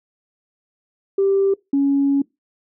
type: tone pair in turn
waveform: sine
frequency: 392 / 278.6 Hz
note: G4 / C#4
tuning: 0 / +9 cents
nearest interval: tritone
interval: 591 cents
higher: first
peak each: -13 dBFS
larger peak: neither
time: 1.18-1.54 / 1.73-2.22 s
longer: second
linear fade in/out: 5 ms
effects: noise-tail reverb RT60 0.2 s tail -23 dB re dry + tanh soft clip ceiling -9 dBFS